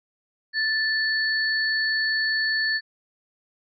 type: tone pair together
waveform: sine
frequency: 1760 / 4435 Hz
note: A6 / C#8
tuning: 0 / 0 cents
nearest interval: octave + major third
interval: 1600 cents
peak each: -22 / -27 dBFS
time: 0.53-2.81 s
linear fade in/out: 50 ms
effects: none